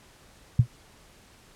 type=tone with exponential decay; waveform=sine; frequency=120 Hz; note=B2; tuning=49 cents flat; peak=-10 dBFS; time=0.59-0.67 s; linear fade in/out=5 ms; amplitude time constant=17 ms; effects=pink hiss -55 dBFS RMS until 1.55 s + low-pass 11000 Hz 12 dB/octave